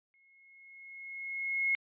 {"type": "tone with exponential growth", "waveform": "sine", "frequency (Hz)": 2167, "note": "C#7", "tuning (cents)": -40, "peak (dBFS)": -25, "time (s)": [0.14, 1.75], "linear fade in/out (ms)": 0, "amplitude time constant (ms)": 350, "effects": ["resampled to 8000 Hz"]}